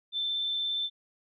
sine tone with vibrato, 3545 Hz, A7, 12 cents sharp, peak -28 dBFS, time 0.12-0.9 s, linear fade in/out 50 ms, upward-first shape sine, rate 17 Hz, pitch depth 8 cents each way, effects none

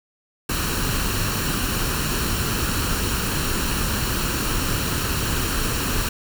pink noise with comb filter, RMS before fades -23 dBFS, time 0.49-6.09 s, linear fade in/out 5 ms, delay 0.71 ms, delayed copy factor +0.55, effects none

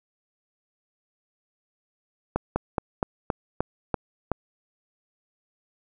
slowing click train, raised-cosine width 1 ms, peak -9 dBFS, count 8, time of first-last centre 2.36-4.317 s, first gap 200 ms, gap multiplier 1.11, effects none

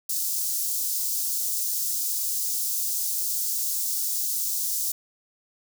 white high-pass noise, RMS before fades -27 dBFS, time 0.09-4.92 s, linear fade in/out 5 ms, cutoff 5200 Hz, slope 24 dB/octave, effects none

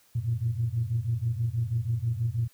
sine tone cluster, 91.6 / 113.9 / 120.1 Hz, F#2 / A#2 / B2, -17 / -40 / -48 cents, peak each -36 / -28 / -28 dBFS, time 0.15-2.48 s, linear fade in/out 10 ms, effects tanh soft clip ceiling -17 dBFS + white hiss -62 dBFS RMS until 2.53 s

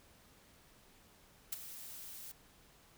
blue noise with ADSR envelope, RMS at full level -36 dBFS, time 1.52-2.32 s, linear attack 7 ms, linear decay 20 ms, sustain -13 dB, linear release 8 ms, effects pink hiss -64 dBFS RMS until 2.97 s

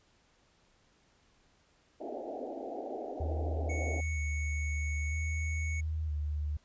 white band-pass noise, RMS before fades -40 dBFS, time 2-4.01 s, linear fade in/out 10 ms, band 240 to 780 Hz, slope 96 dB/octave
sine tone with vibrato, 76.5 Hz, D#2, 29 cents flat, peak -31 dBFS, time 3.2-6.57 s, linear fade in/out 5 ms, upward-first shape square, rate 0.52 Hz, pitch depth 43 cents each way
square tone, 2217 Hz, C#7, in tune, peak -39 dBFS, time 3.69-5.81 s, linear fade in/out 10 ms
effects pink hiss -68 dBFS RMS until 6.64 s + resampled to 16000 Hz

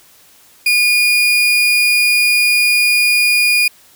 35% pulse tone, 2440 Hz, D#7, 34 cents flat, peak -8 dBFS, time 0.66-3.68 s, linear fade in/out 5 ms, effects white hiss -47 dBFS RMS until 3.95 s

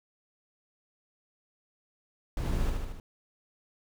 brown noise with echo, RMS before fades -31 dBFS, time 2.37-2.7 s, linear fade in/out 2 ms, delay 75 ms, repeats 4, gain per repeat -3 dB, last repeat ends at 3 s, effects none

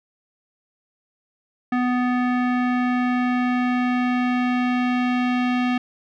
square tone with low-pass filter sweep, 248.3 Hz, B3, 9 cents sharp, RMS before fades -21 dBFS, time 1.72-5.78 s, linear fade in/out 5 ms, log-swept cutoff 1800 to 2700 Hz, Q 1.7, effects none

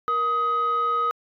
sine tone pair together, 471.8 / 1259.6 Hz, A#4 / D#6, +21 / +21 cents, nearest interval octave + perfect fourth, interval 1700 cents, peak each -29 / -19 dBFS, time 0.08-1.11 s, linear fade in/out 0 ms, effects tanh soft clip ceiling -17 dBFS

